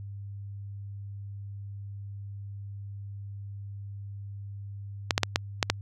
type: clicks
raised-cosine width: 0.2 ms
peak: -4 dBFS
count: 6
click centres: 5.108 / 5.179 / 5.233 / 5.359 / 5.628 / 5.7 s
effects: added 100 Hz sine -37 dBFS peak until 5.81 s